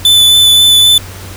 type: tone with vibrato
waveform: 45% pulse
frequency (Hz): 3499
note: A7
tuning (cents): -10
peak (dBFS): -3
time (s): 0.05-0.98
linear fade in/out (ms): 2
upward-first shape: sine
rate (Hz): 3.8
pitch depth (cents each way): 10
effects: added 94 Hz sine -28 dBFS peak until 1.36 s + pink hiss -30 dBFS RMS until 1.36 s